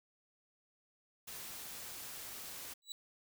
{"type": "noise", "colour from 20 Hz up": "white", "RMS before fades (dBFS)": -47, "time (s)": [1.27, 2.74], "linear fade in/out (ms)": 10}
{"type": "tone with exponential growth", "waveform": "30% pulse", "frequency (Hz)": 3931, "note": "B7", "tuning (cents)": -9, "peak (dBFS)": -35, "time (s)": [2.82, 2.92], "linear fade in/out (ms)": 1, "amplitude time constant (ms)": 20}
{"effects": []}